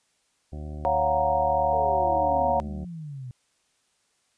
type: harmonic tone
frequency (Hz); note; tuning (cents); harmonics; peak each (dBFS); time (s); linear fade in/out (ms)
75.3; D2; +44; 1 / 2 / 3 / 4 / 5 / 7 / 8 / 9 / 10; -34 / -40 / -44 / -46 / -48 / -51 / -52 / -53 / -54; 0.52-2.85; 10
type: chord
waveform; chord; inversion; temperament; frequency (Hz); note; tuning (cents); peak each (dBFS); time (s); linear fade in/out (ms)
sine; Gb major seventh; second; equal; 554.4 / 698.5 / 740 / 932.3; Db5 / F5 / Gb5 / Bb5; 0 / 0 / 0 / 0; -26; 0.85-2.6; 0
type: exponential sweep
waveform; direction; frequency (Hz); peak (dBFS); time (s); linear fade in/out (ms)
sine; down; 466.2 to 121.5; -34; 1.73-3.31; 0
effects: white hiss -69 dBFS RMS until 4.37 s + resampled to 22050 Hz